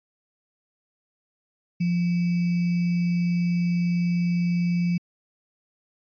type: tone with sample-and-hold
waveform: sine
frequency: 174.61 Hz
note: F3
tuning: in tune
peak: -20 dBFS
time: 1.8-4.98 s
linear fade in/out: 10 ms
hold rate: 2450 Hz
effects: resampled to 11025 Hz